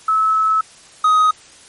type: tone pair in turn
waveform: sine / triangle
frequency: 1298 / 1256 Hz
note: E6 / D#6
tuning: -27 / +16 cents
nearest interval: minor second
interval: 57 cents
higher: first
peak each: -12 / -8 dBFS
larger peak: second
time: 0.08-0.61 / 1.04-1.31 s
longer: first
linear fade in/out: 5 ms
effects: white hiss -44 dBFS RMS until 1.68 s + MP3 48 kbps